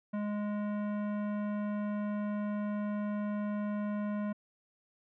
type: tone with hard clipping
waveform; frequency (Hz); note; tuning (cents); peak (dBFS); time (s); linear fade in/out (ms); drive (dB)
sine; 207.7; G#3; 0; -34; 0.13-4.33; 10; 17
effects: low-pass 2000 Hz 12 dB/octave